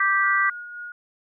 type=chord; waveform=sine; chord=G major; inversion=second; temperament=just; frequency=1176 / 1568 / 1960 Hz; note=D6 / G6 / B6; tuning=+2 / 0 / -14 cents; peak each=-22 dBFS; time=0-0.5 s; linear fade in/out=5 ms
type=tone with tremolo; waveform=sine; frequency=1440 Hz; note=F#6; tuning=47 cents flat; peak=-32 dBFS; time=0.23-0.92 s; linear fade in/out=2 ms; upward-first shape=sine; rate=3.8 Hz; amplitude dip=35%
effects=none